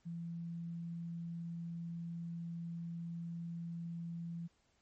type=tone; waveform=sine; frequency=168.8 Hz; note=E3; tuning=41 cents sharp; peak=-40 dBFS; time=0.05-4.48 s; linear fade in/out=20 ms; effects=pink hiss -75 dBFS RMS until 4.81 s + MP3 32 kbps